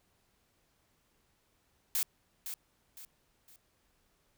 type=noise with echo; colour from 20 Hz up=blue; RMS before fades=-31 dBFS; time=1.95-2.03 s; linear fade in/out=0 ms; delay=510 ms; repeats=3; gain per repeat=-9 dB; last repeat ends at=3.56 s; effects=pink hiss -73 dBFS RMS until 4.37 s